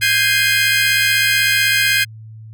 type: chord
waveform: 30% pulse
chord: Ab major seventh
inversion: third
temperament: equal with one note detuned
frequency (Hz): 1568 / 1644 / 2093 / 2489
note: G6 / Ab6 / C7 / Eb7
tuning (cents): 0 / -18 / 0 / 0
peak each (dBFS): -16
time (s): 0.01-2.05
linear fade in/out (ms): 20
effects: added 110 Hz sine -33 dBFS peak until 2.53 s